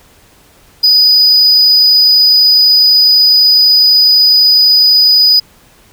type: tone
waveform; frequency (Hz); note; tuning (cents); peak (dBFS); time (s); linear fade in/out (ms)
triangle; 4964; D#8; -5; -3; 0.83-5.4; 10
effects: pink hiss -45 dBFS RMS until 5.92 s